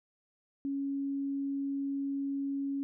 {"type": "tone", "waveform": "sine", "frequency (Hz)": 277.2, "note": "C#4", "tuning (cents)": 0, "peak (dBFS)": -31, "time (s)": [0.65, 2.83], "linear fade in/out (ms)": 0, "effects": []}